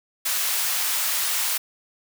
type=high-pass noise; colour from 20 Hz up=white; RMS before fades=-24 dBFS; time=0.25-1.58 s; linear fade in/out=10 ms; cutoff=880 Hz; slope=12 dB/octave; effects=none